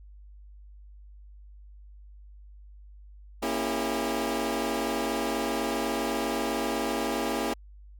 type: chord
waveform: 20% pulse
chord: A# diminished seventh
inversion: none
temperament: equal with one note detuned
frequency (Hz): 233.1 / 277.2 / 329.6 / 401.9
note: A#3 / C#4 / E4 / G4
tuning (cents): 0 / 0 / 0 / +43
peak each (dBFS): -28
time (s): 3.42-7.54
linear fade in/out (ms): 10
effects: added 50 Hz sine -46 dBFS peak until 7.99 s